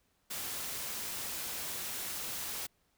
white noise, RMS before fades -39 dBFS, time 0.3-2.67 s, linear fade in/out 10 ms, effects pink hiss -74 dBFS RMS until 2.97 s

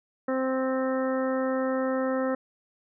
harmonic tone, 261.6 Hz, C4, in tune, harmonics 1 / 2 / 3 / 4 / 5 / 6 / 7, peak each -28 / -27 / -39 / -39 / -36 / -44 / -40 dBFS, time 0.28-2.35 s, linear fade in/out 5 ms, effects none

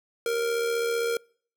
square tone with amplitude modulation, 466.2 Hz, A#4, in tune, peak -23 dBFS, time 0.26-1.17 s, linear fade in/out 2 ms, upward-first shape sine, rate 75.4 Hz, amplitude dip 45%, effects noise-tail reverb RT60 0.5 s tail -26 dB re dry

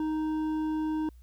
sine tone with hard clipping, 311.1 Hz, D#4, in tune, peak -29 dBFS, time 0-1.09 s, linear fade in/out 2 ms, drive 7 dB, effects added 60 Hz sine -49 dBFS peak until 1.22 s + white hiss -71 dBFS RMS until 1.22 s

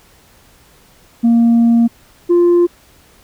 sine tone pair in turn, 233.1 / 348.4 Hz, A#3 / F4, 0 / -4 cents, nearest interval perfect fifth, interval 696 cents, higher second, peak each -5 dBFS, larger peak neither, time 1.23-1.88 / 2.29-2.67 s, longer first, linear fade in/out 20 ms, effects tanh soft clip ceiling -6 dBFS + pink hiss -48 dBFS RMS until 3.23 s

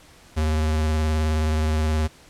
square tone with vibrato, 77.78 Hz, D#2, in tune, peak -20 dBFS, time 0.36-2.08 s, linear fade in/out 20 ms, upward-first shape sine, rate 19 Hz, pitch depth 27 cents each way, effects pink hiss -50 dBFS RMS until 2.29 s + low-pass 10000 Hz 12 dB/octave

